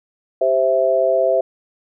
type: chord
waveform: sine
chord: C major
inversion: second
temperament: equal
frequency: 392 / 523.3 / 659.3 Hz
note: G4 / C5 / E5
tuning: 0 / 0 / 0 cents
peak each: -22 / -17 / -16 dBFS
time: 0.41-1.41 s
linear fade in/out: 5 ms
effects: none